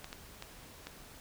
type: clicks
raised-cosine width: 0.2 ms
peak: -25 dBFS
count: 4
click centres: 0.044 / 0.129 / 0.424 / 0.87 s
effects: pink hiss -53 dBFS RMS until 1.2 s